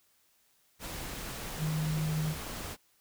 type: tone in noise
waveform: sine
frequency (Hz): 155.56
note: D#3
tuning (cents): 0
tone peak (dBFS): -29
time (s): 1.58-2.35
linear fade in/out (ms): 50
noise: pink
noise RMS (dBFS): -40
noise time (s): 0.79-2.77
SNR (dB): +8
effects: white hiss -69 dBFS RMS until 3 s